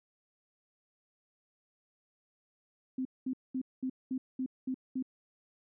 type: tone bursts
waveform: sine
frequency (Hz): 259.3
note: C4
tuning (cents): -15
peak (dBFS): -31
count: 8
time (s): 2.98-5.026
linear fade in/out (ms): 5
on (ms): 72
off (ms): 210
effects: none